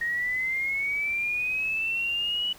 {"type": "linear sweep", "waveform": "sine", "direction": "up", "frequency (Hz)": [1864.7, 2959], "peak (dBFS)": -25, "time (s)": [0.01, 2.53], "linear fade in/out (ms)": 5, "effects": ["pink hiss -50 dBFS RMS until 2.58 s"]}